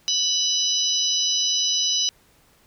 harmonic tone with a mistuned harmonic, 989 Hz, B5, 2 cents sharp, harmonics 3 / 4 / 5 / 6, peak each -25 / -25 / -25 / -25 dBFS, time 0.08-2.09 s, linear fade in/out 0 ms, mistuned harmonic 5, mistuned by +27 cents, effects pink hiss -58 dBFS RMS until 2.66 s

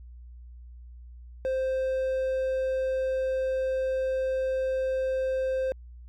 triangle tone with hard clipping, 523.3 Hz, C5, in tune, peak -26 dBFS, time 1.45-5.72 s, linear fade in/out 0 ms, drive 6 dB, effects added 60 Hz sine -43 dBFS peak until 6.08 s

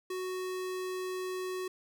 square tone, 370 Hz, F#4, in tune, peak -35 dBFS, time 0.1-1.68 s, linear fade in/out 5 ms, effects none

